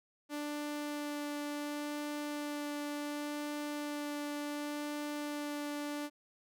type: tone with vibrato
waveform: sawtooth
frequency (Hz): 293.7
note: D4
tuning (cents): 0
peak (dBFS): -33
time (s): 0.29-6.1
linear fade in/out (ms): 50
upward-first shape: sine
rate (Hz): 0.69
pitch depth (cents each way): 8
effects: none